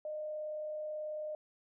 sine tone with frequency modulation, 611 Hz, D#5, 32 cents flat, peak -37 dBFS, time 0.05-1.35 s, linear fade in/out 2 ms, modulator 38.4 Hz, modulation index 0.21, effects none

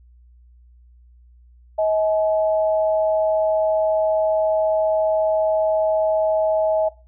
sine tone pair together, 635.4 / 850 Hz, D#5 / G#5, +36 / +40 cents, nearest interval perfect fourth, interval 504 cents, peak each -17 / -26 dBFS, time 1.78-6.89 s, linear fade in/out 10 ms, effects noise-tail reverb RT60 0.3 s tail -18 dB re dry + added 60 Hz sine -47 dBFS peak until 7.07 s

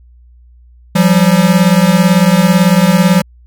square beating tone pair, 173.1 / 191.1 Hz, F3 / G3, -15 / -44 cents, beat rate 18 Hz, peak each -10 dBFS, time 0.95-3.22 s, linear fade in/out 10 ms, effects added 60 Hz sine -39 dBFS peak until 3.46 s

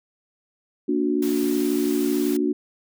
sine chord, Bb augmented, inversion none, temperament just, 233.1 / 291.4 / 364.2 Hz, Bb3 / D4 / F#4, 0 / -13 / -27 cents, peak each -26 / -22 / -24 dBFS, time 0.88-2.53 s, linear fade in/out 10 ms
white noise, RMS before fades -36 dBFS, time 1.22-2.37 s, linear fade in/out 5 ms
effects none

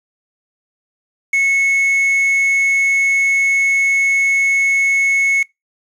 triangle tone with quantisation, 2197 Hz, C#7, 16 cents flat, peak -10 dBFS, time 1.33-5.43 s, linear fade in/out 5 ms, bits 5, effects noise-tail reverb RT60 0.2 s tail -24 dB re dry + low-pass 10000 Hz 12 dB/octave

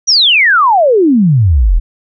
sine exponential sweep, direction down, 6010 to 35.62 Hz, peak -5 dBFS, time 0.07-1.8 s, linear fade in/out 20 ms, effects none

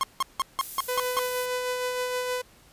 45% pulse tone bursts, 1073 Hz, C6, 43 cents sharp, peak -22 dBFS, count 7, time 0.01-1.191 s, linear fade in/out 0 ms, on 23 ms, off 170 ms
violet noise, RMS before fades -35 dBFS, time 0.6-1.46 s, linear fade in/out 5 ms
sawtooth tone with tremolo, 500 Hz, B4, 21 cents sharp, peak -22 dBFS, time 0.88-2.42 s, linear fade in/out 10 ms, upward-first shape sine, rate 6.4 Hz, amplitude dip 30%
effects pink hiss -56 dBFS RMS until 2.72 s + resampled to 32000 Hz

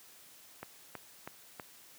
click train, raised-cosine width 0.5 ms, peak -26 dBFS, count 4, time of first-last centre 0.63-1.598 s, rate 3.1 Hz, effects white hiss -57 dBFS RMS until 1.98 s + high-pass 100 Hz 12 dB/octave

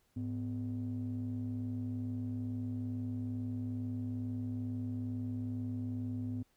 triangle ring-modulated tone, 73.42 Hz, D2, in tune, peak -29 dBFS, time 0.16-6.43 s, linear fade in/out 10 ms, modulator 178 Hz, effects tanh soft clip ceiling -29 dBFS + pink hiss -74 dBFS RMS until 6.56 s

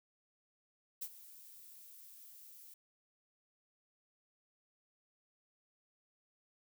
violet noise with ADSR envelope, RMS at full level -40 dBFS, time 1.01-2.74 s, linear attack 14 ms, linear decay 58 ms, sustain -16 dB, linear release 4 ms, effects none

